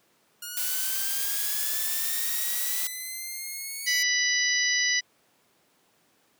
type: linear sweep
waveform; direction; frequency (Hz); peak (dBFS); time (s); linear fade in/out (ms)
5% pulse; up; 1426 to 2271; -24; 0.42-4.03; 5
type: noise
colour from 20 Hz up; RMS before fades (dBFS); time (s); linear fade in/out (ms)
blue; -29; 0.57-2.87; 0
type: harmonic tone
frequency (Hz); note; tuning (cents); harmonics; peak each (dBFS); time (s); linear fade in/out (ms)
987; B5; -1; 2 / 3 / 4 / 5 / 6; -25 / -32 / -33 / -29 / -29; 3.86-5.01; 20
effects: pink hiss -65 dBFS RMS until 6.39 s + high-pass 200 Hz 12 dB/octave